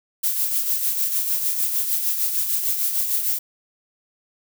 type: noise with tremolo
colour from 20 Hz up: violet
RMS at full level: -20 dBFS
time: 0.23-3.39 s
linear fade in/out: 10 ms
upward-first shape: triangle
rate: 6.6 Hz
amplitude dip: 55%
effects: none